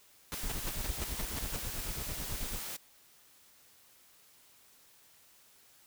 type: noise bursts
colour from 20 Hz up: pink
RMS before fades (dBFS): -38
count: 8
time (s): 0.32-1.562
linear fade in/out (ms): 0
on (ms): 24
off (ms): 150
type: noise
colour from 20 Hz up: white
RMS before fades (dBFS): -41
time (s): 0.33-2.77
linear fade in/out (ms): 10
type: noise with tremolo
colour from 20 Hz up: brown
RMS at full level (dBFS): -36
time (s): 0.43-2.59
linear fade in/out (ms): 0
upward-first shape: sine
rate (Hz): 9.1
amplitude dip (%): 95
effects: white hiss -62 dBFS RMS until 5.86 s